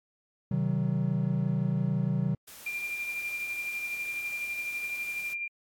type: chord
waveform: triangle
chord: C diminished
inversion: none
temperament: just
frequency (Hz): 130.81 / 156.98 / 188.37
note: C3 / Eb3 / Gb3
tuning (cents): 0 / +16 / +31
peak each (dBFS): -28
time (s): 0.51-2.35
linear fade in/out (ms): 5
type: noise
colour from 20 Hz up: white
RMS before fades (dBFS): -47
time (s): 2.47-5.34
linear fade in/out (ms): 10
type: tone with tremolo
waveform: sine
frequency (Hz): 2388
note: D7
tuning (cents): +28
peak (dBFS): -30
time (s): 2.66-5.48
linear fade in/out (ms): 5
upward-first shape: sine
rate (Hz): 12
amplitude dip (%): 40
effects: AAC 64 kbps